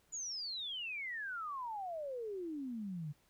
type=exponential sweep; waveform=sine; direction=down; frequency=7040 to 141.7 Hz; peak=-39 dBFS; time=0.12-3.13 s; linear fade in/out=20 ms; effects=pink hiss -72 dBFS RMS until 3.29 s